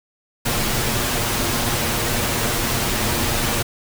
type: noise with comb filter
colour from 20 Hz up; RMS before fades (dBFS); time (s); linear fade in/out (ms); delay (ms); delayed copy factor
pink; -21; 0.45-3.63; 10; 8.5; +0.6
effects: none